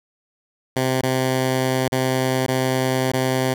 10% pulse tone with dropouts, 130 Hz, C3, 11 cents flat, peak -10 dBFS, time 0.76-3.54 s, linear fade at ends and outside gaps 5 ms, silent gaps 1.014-1.033 / 1.882-1.921 / 2.464-2.482 / 3.118-3.135 s, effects none

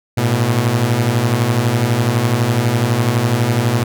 sawtooth beating tone pair, 109.2 / 121.2 Hz, A2 / B2, -13 / -32 cents, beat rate 12 Hz, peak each -14 / -11 dBFS, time 0.17-3.84 s, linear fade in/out 10 ms, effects none

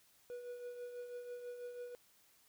triangle tone with tremolo, 487.7 Hz, B4, 22 cents flat, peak -40 dBFS, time 0.3-1.95 s, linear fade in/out 0 ms, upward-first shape triangle, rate 6.1 Hz, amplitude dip 55%, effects white hiss -69 dBFS RMS until 2.48 s

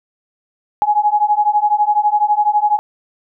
sine beating tone pair, 830.6 / 842.6 Hz, G#5 / G#5, 0 / +25 cents, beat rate 12 Hz, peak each -15 / -14 dBFS, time 0.82-2.79 s, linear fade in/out 0 ms, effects none

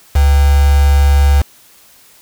sine tone with quantisation, 70.8 Hz, C#2, 37 cents sharp, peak -6 dBFS, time 0.15-1.42 s, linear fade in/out 10 ms, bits 3, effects white hiss -45 dBFS RMS until 2.21 s

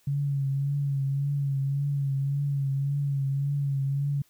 sine tone with vibrato, 139.6 Hz, C#3, 13 cents sharp, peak -24 dBFS, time 0.07-4.22 s, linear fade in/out 5 ms, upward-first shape triangle, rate 1.8 Hz, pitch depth 46 cents each way, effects white hiss -64 dBFS RMS until 4.29 s

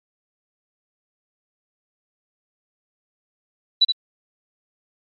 sine tone with echo, 3951 Hz, B7, in tune, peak -10 dBFS, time 3.81-3.85 s, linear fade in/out 10 ms, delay 73 ms, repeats 1, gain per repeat -6 dB, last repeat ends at 3.923 s, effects MP3 48 kbps

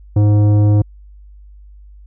triangle tone with tanh clipping, 104.2 Hz, G#2, 6 cents sharp, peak -10 dBFS, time 0.16-0.82 s, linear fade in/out 5 ms, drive 16 dB, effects added 50 Hz sine -37 dBFS peak until 2.06 s

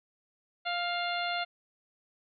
harmonic tone with a mistuned harmonic, 698.5 Hz, F5, in tune, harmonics 1 / 2 / 3 / 4 / 5 / 6, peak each -33 / -36 / -38 / -39 / -40 / -41 dBFS, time 0.65-1.45 s, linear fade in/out 20 ms, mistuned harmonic 3, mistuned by +18 cents, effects none

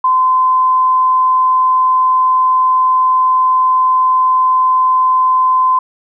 sine tone, 1028 Hz, C6, 31 cents flat, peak -8 dBFS, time 0.04-5.79 s, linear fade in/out 5 ms, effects none

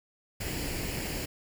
pink noise with comb filter, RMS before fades -34 dBFS, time 0.4-1.26 s, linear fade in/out 10 ms, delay 0.41 ms, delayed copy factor +0.55, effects none

